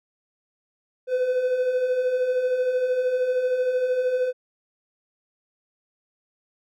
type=beating tone pair; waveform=triangle; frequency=493.9 / 506.9 Hz; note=B4 / B4; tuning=0 / +45 cents; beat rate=13 Hz; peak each=-28 / -19 dBFS; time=1.07-4.33 s; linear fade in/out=50 ms; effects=none